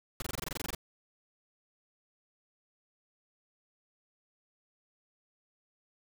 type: noise bursts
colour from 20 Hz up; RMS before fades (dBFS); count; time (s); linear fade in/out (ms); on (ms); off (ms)
pink; -36; 13; 0.2-0.749; 2; 21; 23
effects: none